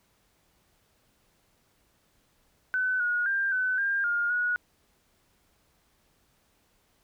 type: tone with pitch steps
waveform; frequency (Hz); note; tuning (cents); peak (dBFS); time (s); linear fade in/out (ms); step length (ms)
sine; 1510 / 1446 / 1591 / 1510 / 1601 / 1416 / 1457; F#6 / F#6 / G6 / F#6 / G6 / F6 / F#6; +35 / -40 / +25 / +35 / +36 / +23 / -27; -24; 2.74-4.56; 0; 260
effects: pink hiss -68 dBFS RMS until 7.03 s